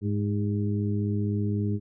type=harmonic tone with a mistuned harmonic; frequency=103.8 Hz; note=G#2; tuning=in tune; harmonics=1 / 2 / 3 / 4; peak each=-26 / -29 / -34 / -36 dBFS; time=0.01-1.8 s; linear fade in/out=50 ms; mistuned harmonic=4; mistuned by=-36 cents; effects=none